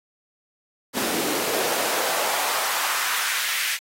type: noise with high-pass filter sweep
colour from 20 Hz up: pink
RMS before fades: -25 dBFS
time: 0.93-3.79 s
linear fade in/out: 50 ms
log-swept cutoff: 250 to 2200 Hz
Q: 1.7
effects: AAC 48 kbps